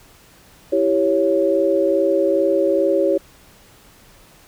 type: chord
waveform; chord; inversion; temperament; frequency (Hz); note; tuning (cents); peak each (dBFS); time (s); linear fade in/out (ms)
sine; C# diminished; first; equal; 329.6 / 392 / 554.4; E4 / G4 / C#5; 0 / 0 / 0; -20 / -19 / -17; 0.72-3.18; 10
effects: pink hiss -49 dBFS RMS until 4.47 s